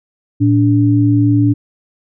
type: tone pair together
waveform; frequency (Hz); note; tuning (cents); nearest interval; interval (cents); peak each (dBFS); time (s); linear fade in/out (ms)
sine; 113.3 / 289.6; A#2 / D4; -49 / -24; octave + major third; 1625; -11; 0.4-1.54; 20
effects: none